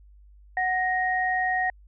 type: tone pair together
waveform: sine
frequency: 740 / 1870.6 Hz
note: F#5 / A#6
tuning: 0 / +6 cents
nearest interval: octave + major third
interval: 1606 cents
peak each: -25 / -25 dBFS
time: 0.57-1.7 s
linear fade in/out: 2 ms
effects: added 50 Hz sine -49 dBFS peak until 1.87 s